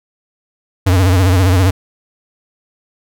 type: tone with vibrato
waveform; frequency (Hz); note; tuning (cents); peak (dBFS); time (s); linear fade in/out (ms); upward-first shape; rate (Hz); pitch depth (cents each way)
square; 92.4; F#2; -2; -9; 0.86-1.71; 10; sine; 15; 100
effects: none